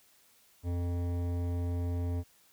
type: tone with hard clipping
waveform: sine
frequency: 87.31 Hz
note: F2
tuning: in tune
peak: -32 dBFS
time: 0.63-2.24 s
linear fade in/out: 50 ms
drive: 14 dB
effects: white hiss -64 dBFS RMS until 2.52 s